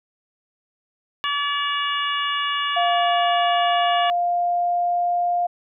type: harmonic tone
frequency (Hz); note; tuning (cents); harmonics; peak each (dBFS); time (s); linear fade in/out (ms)
573; D5; -43; 2 / 3 / 4 / 5 / 6; -24 / -28 / -33 / -26 / -32; 1.24-4.1; 0
type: tone with pitch glide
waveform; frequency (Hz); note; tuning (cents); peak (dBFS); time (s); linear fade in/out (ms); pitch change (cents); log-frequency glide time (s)
sine; 698.5 to 703.4; F5 to F5; 0 to +12; -18; 2.76-5.47; 10; +12; 3-5.36
effects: none